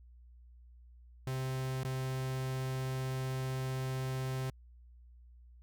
45% pulse tone with dropouts, 130.81 Hz, C3, in tune, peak -34 dBFS, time 1.27-4.5 s, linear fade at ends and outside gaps 2 ms, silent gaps 1.834-1.848 s, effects added 60 Hz sine -54 dBFS peak until 5.62 s

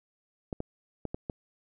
clicks, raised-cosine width 2 ms, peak -20 dBFS, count 5, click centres 0.528 / 0.604 / 1.053 / 1.145 / 1.298 s, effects none

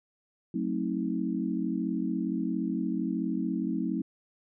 sine chord, F# diminished seventh, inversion none, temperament just, 185 / 222 / 266.4 / 319.7 Hz, F#3 / A3 / C4 / Eb4, 0 / +16 / +31 / +47 cents, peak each -33 dBFS, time 0.54-4.02 s, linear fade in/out 5 ms, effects none

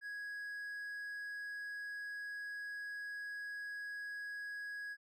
triangle tone, 1661.2 Hz, G#6, in tune, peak -40 dBFS, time 0.01-4.97 s, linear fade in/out 50 ms, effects none

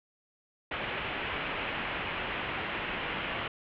white low-pass noise, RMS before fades -35 dBFS, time 0.71-3.48 s, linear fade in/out 5 ms, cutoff 3000 Hz, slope 48 dB/octave, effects none

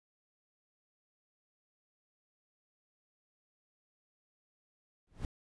brown noise with exponential growth, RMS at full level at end -36 dBFS, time 5.07-5.25 s, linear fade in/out 1 ms, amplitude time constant 38 ms, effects resampled to 24000 Hz

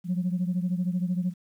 sine beating tone pair, 177.1 / 190.1 Hz, F3 / F#3, +24 / +47 cents, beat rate 13 Hz, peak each -25 / -29 dBFS, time 0.04-1.34 s, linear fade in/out 50 ms, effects tanh soft clip ceiling -19 dBFS + 10-bit

